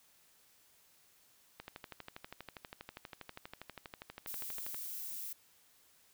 click train, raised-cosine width 0.3 ms, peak -29 dBFS, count 40, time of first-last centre 1.6-4.745 s, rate 12.4 Hz
violet noise, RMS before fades -43 dBFS, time 4.27-5.33 s, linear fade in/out 5 ms
effects white hiss -67 dBFS RMS until 6.13 s

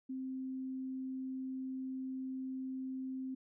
sine tone, 261.6 Hz, C4, in tune, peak -38 dBFS, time 0.09-3.35 s, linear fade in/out 10 ms, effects none

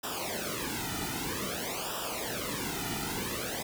pink noise with flanger, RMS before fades -35 dBFS, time 0.03-3.63 s, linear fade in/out 10 ms, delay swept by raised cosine 0.46 to 1.86 ms, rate 0.52 Hz, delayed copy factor -0.95, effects none

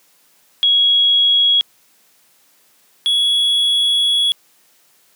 sine / triangle tone pair in turn, 3322 / 3361 Hz, G#7 / G#7, 0 / +20 cents, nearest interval unison, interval 20 cents, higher second, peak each -10 / -11 dBFS, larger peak first, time 0.63-1.61 / 3.06-4.32 s, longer second, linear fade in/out 0 ms, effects white hiss -55 dBFS RMS until 5.15 s + high-pass 150 Hz 12 dB/octave

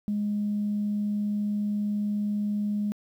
sine tone, 207.3 Hz, G#3, 3 cents flat, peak -24 dBFS, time 0.08-2.92 s, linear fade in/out 0 ms, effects tanh soft clip ceiling -20 dBFS + 10-bit

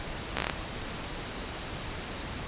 slowing click train, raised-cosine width 0.3 ms, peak -11 dBFS, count 7, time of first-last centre 0.37-0.498 s, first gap 15 ms, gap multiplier 1.14, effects pink hiss -37 dBFS RMS until 2.47 s + resampled to 8000 Hz

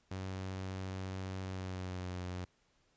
sawtooth tone with pitch glide, 94.5 to 90.44 Hz, F#2 to F#2, +37 to -39 cents, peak -35 dBFS, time 0.11-2.45 s, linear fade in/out 5 ms, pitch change -76 cents, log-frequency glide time 1.44-2.16 s, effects pink hiss -73 dBFS RMS until 2.96 s + resampled to 16000 Hz

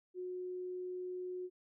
sine tone, 364.1 Hz, F#4, 28 cents flat, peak -39 dBFS, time 0.14-1.5 s, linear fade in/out 50 ms, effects none

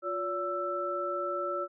sine tone cluster, 355.1 / 570 / 1326 Hz, F4 / C#5 / E6, +29 / +48 / +10 cents, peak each -37 / -34 / -33 dBFS, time 0.02-1.68 s, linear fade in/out 50 ms, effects none

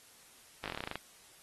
slowing click train, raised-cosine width 0.3 ms, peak -22 dBFS, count 12, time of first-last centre 0.64-0.956 s, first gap 18 ms, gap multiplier 1.09, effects white hiss -59 dBFS RMS until 1.42 s + AAC 32 kbps

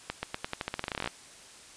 accelerating click train, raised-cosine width 0.3 ms, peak -15 dBFS, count 19, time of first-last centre 0.1-1.075 s, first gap 130 ms, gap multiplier 0.88, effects white hiss -51 dBFS RMS until 1.76 s + resampled to 22050 Hz

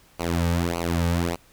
sawtooth tone with flanger, 85.3 Hz, F2, 40 cents flat, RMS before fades -24 dBFS, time 0.19-1.36 s, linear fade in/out 10 ms, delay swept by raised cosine 0.56 to 2.96 ms, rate 1.7 Hz, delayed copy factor -1, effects pink hiss -56 dBFS RMS until 1.52 s

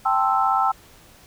sine chord, A minor seventh, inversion third, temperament equal, 784 / 880 / 1046.5 / 1318.5 Hz, G5 / A5 / C6 / E6, 0 / 0 / 0 / 0 cents, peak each -21 / -24 / -26 / -21 dBFS, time 0.05-0.72 s, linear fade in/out 10 ms, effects pink hiss -50 dBFS RMS until 1.26 s

